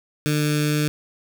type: tone with notch filter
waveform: 15% pulse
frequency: 149.9 Hz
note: D3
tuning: 36 cents sharp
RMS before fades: -21 dBFS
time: 0.26-0.88 s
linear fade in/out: 0 ms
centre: 760 Hz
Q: 0.5
effects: none